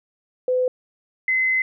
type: tone pair in turn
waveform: sine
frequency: 506 / 2047 Hz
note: B4 / C7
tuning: +42 / -38 cents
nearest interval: 2 octaves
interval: 2420 cents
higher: second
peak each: -17 dBFS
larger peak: neither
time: 0.48-0.68 / 1.28-1.62 s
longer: second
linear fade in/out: 2 ms
effects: none